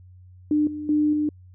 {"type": "tone with level steps", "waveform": "sine", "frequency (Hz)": 300, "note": "D4", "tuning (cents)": 37, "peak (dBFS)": [-17, -29, -17, -20], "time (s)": [0.51, 1.29], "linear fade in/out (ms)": 2, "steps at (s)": [0.67, 0.89, 1.13], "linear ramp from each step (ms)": 2, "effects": ["added 91 Hz sine -45 dBFS peak until 1.54 s"]}